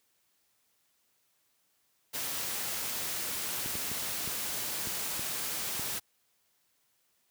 white noise, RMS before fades -35 dBFS, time 2.13-6 s, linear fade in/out 20 ms
clicks, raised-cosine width 3 ms, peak -28 dBFS, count 7, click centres 3.66 / 3.754 / 3.916 / 4.276 / 4.872 / 5.194 / 5.795 s
effects white hiss -73 dBFS RMS until 7.3 s + high-pass 60 Hz 12 dB/octave

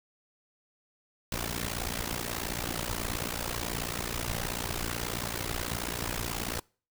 pink noise with amplitude modulation, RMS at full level -30 dBFS, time 1.32-6.6 s, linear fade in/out 2 ms, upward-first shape sine, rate 58.5 Hz, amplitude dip 90%, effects noise-tail reverb RT60 0.4 s tail -26 dB re dry

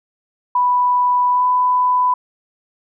sine tone with pitch glide, 987.8 to 997.5 Hz, B5 to B5, 0 to +17 cents, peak -12 dBFS, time 0.55-2.14 s, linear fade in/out 5 ms, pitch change +17 cents, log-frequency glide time 1.32-1.44 s, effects none

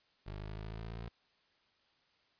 20% pulse exponential sweep, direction up, 50.1 to 58.2 Hz, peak -37 dBFS, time 0.26-1.09 s, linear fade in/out 10 ms, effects white hiss -72 dBFS RMS until 2.39 s + resampled to 11025 Hz

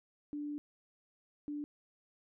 sine tone bursts at uneven times, 293.7 Hz, D4, in tune, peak -37 dBFS, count 2, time 0.33-0.58 / 1.48-1.64 s, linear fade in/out 0 ms, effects none

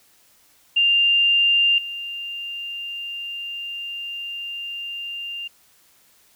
sine tone with level steps, 2794 Hz, F7, in tune, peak -14 / -28 dBFS, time 0.76-5.48 s, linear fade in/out 10 ms, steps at 1.78 s, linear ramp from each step 2 ms, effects white hiss -57 dBFS RMS until 6.35 s

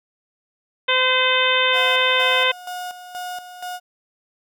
harmonic tone, 513 Hz, C5, 34 cents flat, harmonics 1 / 2 / 3 / 4 / 5 / 6 / 7, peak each -23 / -23 / -23 / -23 / -23 / -23 / -23 dBFS, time 0.88-2.52 s, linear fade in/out 10 ms
35% pulse tone with tremolo, 722 Hz, F#5, 43 cents flat, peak -26 dBFS, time 1.72-3.8 s, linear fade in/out 50 ms, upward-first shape square, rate 2.1 Hz, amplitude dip 65%
effects none

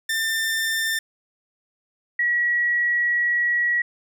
sawtooth / sine tone pair in turn, 1793 / 1921.1 Hz, A6 / B6, +32 / -48 cents, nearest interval minor second, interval 120 cents, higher second, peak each -18 dBFS, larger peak neither, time 0.09-0.99 / 2.19-3.82 s, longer second, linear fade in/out 5 ms, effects none

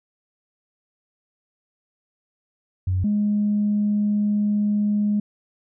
sine tone pair in turn, 92.5 / 207.7 Hz, F#2 / G#3, 0 / 0 cents, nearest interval octave + major second, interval 1400 cents, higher second, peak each -18 / -17 dBFS, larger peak second, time 2.87-3.04 / 3.04-5.2 s, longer second, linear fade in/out 5 ms, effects tanh soft clip ceiling -13 dBFS

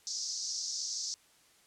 white band-pass noise, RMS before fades -37 dBFS, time 0.07-1.14 s, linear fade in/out 0 ms, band 4800 to 6300 Hz, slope 48 dB/octave, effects white hiss -64 dBFS RMS until 1.66 s + low-pass 10000 Hz 12 dB/octave

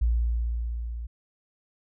sine tone with level ramp, 58 Hz, A#1, 8 cents flat, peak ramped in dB -19 to -32 dBFS, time 0.01-1.07 s, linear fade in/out 10 ms, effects none

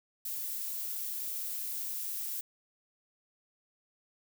violet noise, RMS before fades -37 dBFS, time 0.25-2.41 s, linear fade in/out 5 ms, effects none

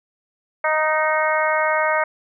harmonic tone with a mistuned harmonic, 311.1 Hz, D#4, in tune, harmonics 2 / 3 / 4 / 5 / 6 / 7, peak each -21 / -23 / -24 / -25 / -26 / -26 dBFS, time 0.64-2.04 s, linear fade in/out 5 ms, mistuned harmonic 5, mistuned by -19 cents, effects none

